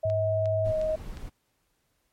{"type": "tone with pitch glide", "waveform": "sine", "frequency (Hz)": [640, 627.2], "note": ["D#5", "D#5"], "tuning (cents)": [49, 14], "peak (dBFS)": -24, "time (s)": [0.03, 0.96], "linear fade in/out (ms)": 10, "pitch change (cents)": -35, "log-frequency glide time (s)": [0.65, 0.75]}
{"type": "tone", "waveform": "sine", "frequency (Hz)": 102.4, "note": "G#2", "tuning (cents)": -24, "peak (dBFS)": -28, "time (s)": [0.05, 0.72], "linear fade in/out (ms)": 5}
{"type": "click train", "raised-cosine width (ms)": 0.2, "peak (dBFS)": -28, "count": 4, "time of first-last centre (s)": [0.1, 1.171], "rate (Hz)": 2.8}
{"type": "noise", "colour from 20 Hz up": "brown", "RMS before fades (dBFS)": -38, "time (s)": [0.64, 1.3], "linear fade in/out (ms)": 20}
{"effects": ["pink hiss -73 dBFS RMS until 2.12 s", "MP3 64 kbps"]}